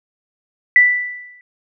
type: tone with exponential decay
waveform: sine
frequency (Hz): 1975.5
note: B6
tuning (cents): 0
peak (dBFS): -4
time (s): 0.76-1.41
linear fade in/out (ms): 1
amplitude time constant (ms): 140
effects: none